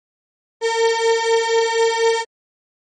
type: beating tone pair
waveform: 35% pulse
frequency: 453.9 / 458 Hz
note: A#4 / A#4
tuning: -46 / -31 cents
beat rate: 4.1 Hz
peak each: -16 dBFS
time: 0.61-2.25 s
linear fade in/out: 50 ms
effects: MP3 32 kbps